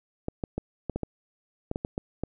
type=clicks; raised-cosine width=2 ms; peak=-16 dBFS; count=11; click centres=0.284 / 0.438 / 0.58 / 0.897 / 0.96 / 1.033 / 1.714 / 1.759 / 1.849 / 1.979 / 2.236 s; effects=none